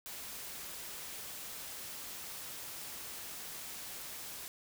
white noise, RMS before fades -45 dBFS, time 0.06-4.48 s, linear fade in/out 0 ms, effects none

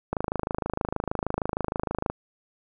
click train, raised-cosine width 1 ms, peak -12 dBFS, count 53, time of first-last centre 0.13-2.1 s, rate 26.4 Hz, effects none

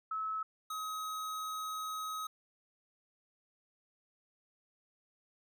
sine / square tone pair in turn, 1296 / 1268.6 Hz, E6 / D#6, -30 / +33 cents, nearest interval unison, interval 37 cents, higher first, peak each -34 / -38 dBFS, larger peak first, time 0.11-0.43 / 0.7-2.27 s, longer second, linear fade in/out 5 ms, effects none

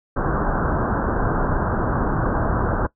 pink low-pass noise, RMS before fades -21 dBFS, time 0.16-2.87 s, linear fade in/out 10 ms, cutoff 1600 Hz, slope 96 dB/octave, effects noise-tail reverb RT60 0.1 s tail -19 dB re dry

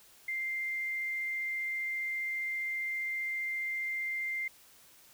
sine tone, 2095 Hz, C7, 2 cents sharp, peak -32 dBFS, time 0.28-4.48 s, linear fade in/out 5 ms, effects white hiss -59 dBFS RMS until 5.13 s

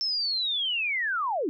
sine linear sweep, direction down, 5370 to 265.7 Hz, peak -25 dBFS, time 0.01-1.49 s, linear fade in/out 0 ms, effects none

